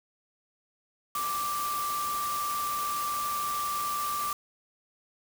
sine tone in noise, 1174.7 Hz, D6, in tune, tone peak -29 dBFS, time 1.15-4.33 s, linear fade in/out 2 ms, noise white, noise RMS -37 dBFS, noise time 1.15-4.33 s, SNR +5 dB, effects none

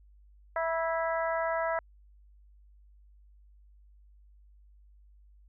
harmonic tone with a mistuned harmonic, 329 Hz, E4, 3 cents flat, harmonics 2 / 3 / 4 / 5 / 6, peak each -30 / -34 / -36 / -38 / -40 dBFS, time 0.56-1.79 s, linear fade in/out 2 ms, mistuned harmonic 3, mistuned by -20 cents, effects added 50 Hz sine -55 dBFS peak until 5.48 s

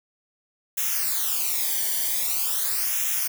blue noise with flanger, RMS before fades -25 dBFS, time 0.77-3.28 s, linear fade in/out 10 ms, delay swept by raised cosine 0.22 to 0.77 ms, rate 0.44 Hz, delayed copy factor -0.85, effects none

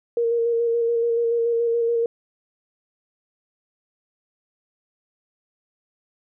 sine tone with vibrato, 466.2 Hz, A#4, in tune, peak -18 dBFS, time 0.17-2.06 s, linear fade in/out 2 ms, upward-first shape square, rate 7 Hz, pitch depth 17 cents each way, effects none

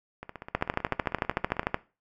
two click trains, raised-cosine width 0.5 ms, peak -23 / -9 dBFS, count 23 / 17, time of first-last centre 0.23-1.631 / 0.55-1.744 s, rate 15.7 / 13.4 Hz, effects noise-tail reverb RT60 0.3 s tail -18 dB re dry

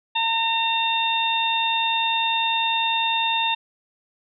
harmonic tone, 910 Hz, A#5, 42 cents flat, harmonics 1 / 2 / 3 / 4, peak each -23 / -34 / -25 / -24 dBFS, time 0.15-3.55 s, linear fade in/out 10 ms, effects none

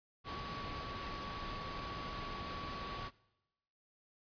sine tone in noise, 1131 Hz, C#6, 34 cents sharp, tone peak -45 dBFS, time 0.24-3.11 s, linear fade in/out 50 ms, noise pink, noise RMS -44 dBFS, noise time 0.24-3.11 s, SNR -4 dB, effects noise-tail reverb RT60 1.0 s tail -22 dB re dry + resampled to 11025 Hz

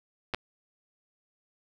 clicks, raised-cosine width 0.3 ms, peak -14 dBFS, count 2, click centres 0.338 / 0.346 s, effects 9-bit

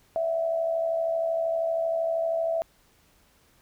sine tone with amplitude modulation, 659.3 Hz, E5, in tune, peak -21 dBFS, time 0.16-2.62 s, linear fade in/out 0 ms, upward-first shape sine, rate 72.8 Hz, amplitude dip 55%, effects pink hiss -62 dBFS RMS until 3.61 s

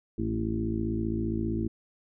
harmonic tone with a mistuned harmonic, 55.2 Hz, A1, 6 cents sharp, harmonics 1 / 2 / 3 / 4 / 5 / 6 / 7, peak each -35 / -34 / -40 / -32 / -39 / -32 / -40 dBFS, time 0.18-1.68 s, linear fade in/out 5 ms, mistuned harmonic 4, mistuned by +26 cents, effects none

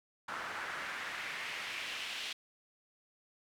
pink noise with band-pass filter sweep, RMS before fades -41 dBFS, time 0.28-2.33 s, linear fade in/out 5 ms, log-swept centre 1300 to 3100 Hz, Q 1.9, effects none

